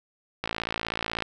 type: click train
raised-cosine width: 0.3 ms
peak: -12 dBFS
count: 45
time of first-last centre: 0.44-1.223 s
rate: 56.2 Hz
effects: none